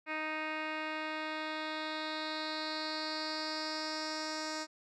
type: tone with low-pass filter sweep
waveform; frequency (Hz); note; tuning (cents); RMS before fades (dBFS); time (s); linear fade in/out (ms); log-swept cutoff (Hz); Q
10% pulse; 311.1; D#4; 0; -38; 0.06-4.67; 50; 2500 to 6100; 4.6
effects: none